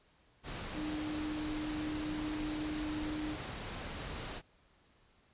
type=tone in noise; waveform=sine; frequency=304.8 Hz; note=D#4; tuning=36 cents flat; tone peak=-36 dBFS; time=0.74-3.37 s; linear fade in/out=50 ms; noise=pink; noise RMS=-42 dBFS; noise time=0.43-4.42 s; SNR=+3 dB; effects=pink hiss -68 dBFS RMS until 5.33 s + resampled to 8000 Hz